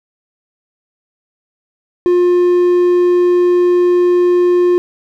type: tone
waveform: triangle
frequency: 355 Hz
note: F4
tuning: 28 cents sharp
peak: -6 dBFS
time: 2.06-4.78 s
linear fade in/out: 0 ms
effects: none